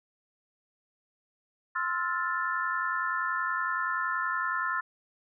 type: chord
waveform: sine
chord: F major seventh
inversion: second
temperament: equal with one note detuned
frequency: 1046.5 / 1318.5 / 1409.1 / 1760 Hz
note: C6 / E6 / F6 / A6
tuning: 0 / 0 / +15 / 0 cents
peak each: -33 dBFS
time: 1.75-4.81 s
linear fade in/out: 10 ms
effects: none